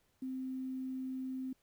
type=tone with quantisation; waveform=sine; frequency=260.4 Hz; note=C4; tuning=8 cents flat; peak=-37 dBFS; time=0.22-1.53 s; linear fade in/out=5 ms; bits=11; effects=pink hiss -75 dBFS RMS until 1.62 s